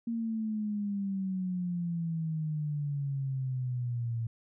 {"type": "exponential sweep", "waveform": "sine", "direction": "down", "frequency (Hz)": [233.1, 113.8], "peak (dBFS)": -30, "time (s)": [0.07, 4.27], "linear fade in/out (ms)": 5, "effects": []}